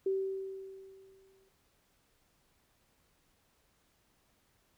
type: tone with exponential decay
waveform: sine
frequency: 385.2 Hz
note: G4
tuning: 30 cents flat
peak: -27 dBFS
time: 0.06-1.49 s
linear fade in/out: 5 ms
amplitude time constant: 310 ms
effects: pink hiss -72 dBFS RMS until 4.77 s